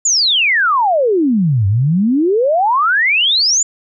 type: exponential two-way sweep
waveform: sine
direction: down then up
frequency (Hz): 7210 to 94.5 to 7210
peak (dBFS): -10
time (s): 0.05-3.63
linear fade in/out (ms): 5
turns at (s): 1.67
effects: none